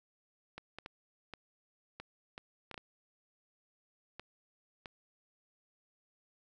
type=clicks; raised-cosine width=0.3 ms; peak=-28 dBFS; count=11; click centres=0.58 / 0.786 / 0.861 / 1.337 / 2 / 2.379 / 2.713 / 2.743 / 2.778 / 4.196 / 4.858 s; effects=none

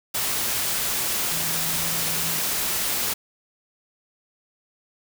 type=tone in noise; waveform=sine; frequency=163.9 Hz; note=E3; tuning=10 cents flat; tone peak=-36 dBFS; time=1.31-2.4 s; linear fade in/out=10 ms; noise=white; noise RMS=-25 dBFS; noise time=0.14-3.14 s; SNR=-14 dB; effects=none

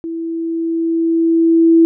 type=tone with level ramp; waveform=sine; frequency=330 Hz; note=E4; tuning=2 cents sharp; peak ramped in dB=-21 to -5 dBFS; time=0.04-1.85 s; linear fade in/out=0 ms; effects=none

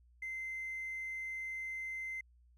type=tone with hard clipping; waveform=sine; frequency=2073 Hz; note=C7; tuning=17 cents flat; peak=-39 dBFS; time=0.22-2.21 s; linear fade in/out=5 ms; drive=1 dB; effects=added 60 Hz sine -62 dBFS peak until 2.57 s

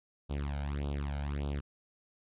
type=tone with flanger; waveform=sawtooth; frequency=71.3 Hz; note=C#2; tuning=49 cents sharp; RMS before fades=-35 dBFS; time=0.29-1.61 s; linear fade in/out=20 ms; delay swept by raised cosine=0.25 to 1.35 ms; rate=1.7 Hz; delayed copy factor=+1; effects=resampled to 8000 Hz

